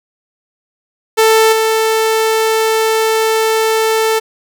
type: tone with level steps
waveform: sawtooth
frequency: 442.7 Hz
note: A4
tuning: 11 cents sharp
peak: -3 / -7 dBFS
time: 1.17-4.2 s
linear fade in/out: 20 ms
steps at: 1.52 s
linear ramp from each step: 10 ms
effects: none